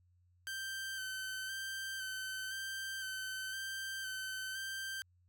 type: tone with vibrato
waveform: sawtooth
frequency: 1550 Hz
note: G6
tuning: 20 cents flat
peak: -36 dBFS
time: 0.47-5.02 s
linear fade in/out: 0 ms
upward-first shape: square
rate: 0.98 Hz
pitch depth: 20 cents each way
effects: added 89 Hz sine -67 dBFS peak until 5.28 s